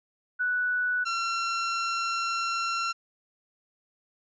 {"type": "tone pair in turn", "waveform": ["sine", "sawtooth"], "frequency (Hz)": [1480, 1361.9], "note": ["F#6", "F6"], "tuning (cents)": [0, -44], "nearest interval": "minor second", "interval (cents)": 144, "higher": "first", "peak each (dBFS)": [-24, -23], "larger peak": "second", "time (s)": [[0.39, 1.05], [1.05, 2.93]], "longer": "second", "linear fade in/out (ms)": 20, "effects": ["resampled to 16000 Hz"]}